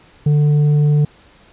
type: tone with tanh clipping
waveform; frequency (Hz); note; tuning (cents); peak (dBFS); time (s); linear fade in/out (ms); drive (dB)
triangle; 148; D3; +14; -11; 0.26-1.05; 5; 9
effects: pink hiss -48 dBFS RMS until 1.52 s + resampled to 8000 Hz